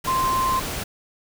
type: tone in noise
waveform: sine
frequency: 1045 Hz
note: C6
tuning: 2 cents flat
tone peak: -19 dBFS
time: 0.07-0.6 s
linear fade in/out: 10 ms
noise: pink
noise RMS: -29 dBFS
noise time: 0.04-0.84 s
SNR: +7 dB
effects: none